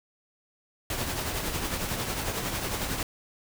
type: noise with tremolo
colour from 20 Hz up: pink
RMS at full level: -29 dBFS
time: 0.9-3.03 s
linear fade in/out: 2 ms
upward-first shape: triangle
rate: 11 Hz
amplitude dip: 50%
effects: none